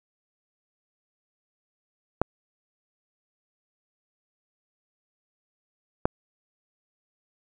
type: clicks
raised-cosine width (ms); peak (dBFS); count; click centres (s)
1; -6; 2; 2.216 / 6.055
effects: none